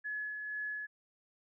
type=tone with tremolo; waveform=sine; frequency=1701 Hz; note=G#6; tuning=41 cents sharp; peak=-35 dBFS; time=0.04-0.87 s; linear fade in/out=20 ms; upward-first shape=sine; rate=2.1 Hz; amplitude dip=35%; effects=none